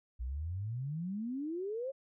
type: exponential sweep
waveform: sine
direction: up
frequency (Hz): 57.6 to 554.4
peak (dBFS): -35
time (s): 0.19-1.92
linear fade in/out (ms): 20
effects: none